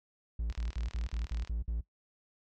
triangle tone bursts, 56.6 Hz, A1, 50 cents sharp, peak -29 dBFS, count 8, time 0.39-1.808 s, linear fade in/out 5 ms, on 130 ms, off 54 ms
click train, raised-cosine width 0.2 ms, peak -30 dBFS, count 39, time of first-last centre 0.5-1.474 s, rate 39 Hz
effects noise-tail reverb RT60 0.1 s tail -17 dB re dry + MP3 64 kbps

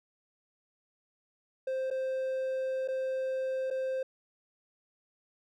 triangle tone with dropouts, 524 Hz, C5, 2 cents sharp, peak -28 dBFS, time 1.67-4.03 s, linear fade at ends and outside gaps 5 ms, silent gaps 1.903-1.91 / 2.877-2.884 / 3.703-3.709 s, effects none

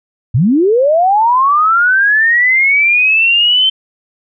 sine linear sweep, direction up, 100 to 3106 Hz, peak -7 dBFS, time 0.34-3.7 s, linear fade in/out 10 ms, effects none

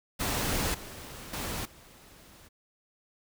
pink noise with level steps, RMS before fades -30 / -44 / -35 / -54 dBFS, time 0.19-2.49 s, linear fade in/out 20 ms, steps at 0.74 / 1.33 / 1.65 s, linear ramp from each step 5 ms, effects none

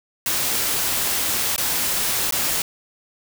white noise with dropouts, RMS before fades -22 dBFS, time 0.26-2.62 s, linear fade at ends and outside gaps 2 ms, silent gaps 1.562-1.579 / 2.31-2.323 s, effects none

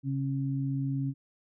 sine tone pair together, 136.3 / 272.6 Hz, C#3 / C#4, -29 / -29 cents, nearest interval octave, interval 1200 cents, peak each -29 / -33 dBFS, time 0.03-1.14 s, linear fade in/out 50 ms, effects none

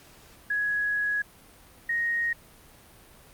sine tone pair in turn, 1672 / 1869.2 Hz, G#6 / A#6, +11 / +4 cents, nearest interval major second, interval 193 cents, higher second, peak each -24 dBFS, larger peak neither, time 0.5-1.22 / 1.89-2.33 s, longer first, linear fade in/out 5 ms, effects pink hiss -53 dBFS RMS until 3.33 s + Opus 48 kbps

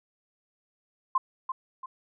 sine tone with echo, 1046.5 Hz, C6, in tune, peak -20 dBFS, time 1.15-1.18 s, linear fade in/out 5 ms, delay 340 ms, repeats 2, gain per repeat -8 dB, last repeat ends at 1.86 s, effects none

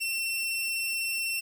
sawtooth tone, 2704 Hz, E7, 43 cents sharp, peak -25 dBFS, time 0-1.41 s, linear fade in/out 20 ms, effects 10-bit

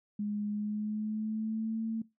sine tone with pitch glide, 207.7 to 223.9 Hz, G#3 to A3, 0 to +30 cents, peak -31 dBFS, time 0.19-2.02 s, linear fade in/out 5 ms, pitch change +130 cents, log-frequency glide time 0.49-1.83 s, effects noise-tail reverb RT60 0.2 s tail -20 dB re dry

